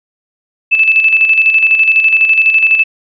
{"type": "tone with tremolo", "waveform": "sine", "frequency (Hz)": 2627, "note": "E7", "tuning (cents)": -7, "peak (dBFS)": -4, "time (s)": [0.71, 2.84], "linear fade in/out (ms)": 20, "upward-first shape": "square", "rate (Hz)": 12, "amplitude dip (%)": 50, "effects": ["resampled to 11025 Hz"]}